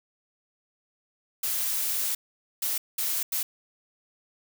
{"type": "noise bursts at uneven times", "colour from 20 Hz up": "blue", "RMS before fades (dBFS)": -28, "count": 4, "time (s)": [[1.43, 2.15], [2.62, 2.78], [2.98, 3.23], [3.32, 3.43]], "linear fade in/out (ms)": 5, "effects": []}